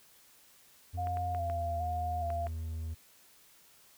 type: tone with pitch glide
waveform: triangle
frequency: 87.31 to 80.53 Hz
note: F2 to E2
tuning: 0 to -40 cents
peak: -33 dBFS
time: 0.93-2.95 s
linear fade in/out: 20 ms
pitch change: -140 cents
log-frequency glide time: 1.25-1.84 s
type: tone with vibrato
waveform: sine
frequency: 700 Hz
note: F5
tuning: 4 cents sharp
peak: -33 dBFS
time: 0.97-2.48 s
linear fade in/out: 20 ms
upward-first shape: square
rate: 1.2 Hz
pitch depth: 31 cents each way
type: clicks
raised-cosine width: 0.5 ms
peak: -30 dBFS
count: 6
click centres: 1.071 / 1.171 / 1.348 / 1.499 / 2.303 / 2.469 s
effects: white hiss -61 dBFS RMS until 3.97 s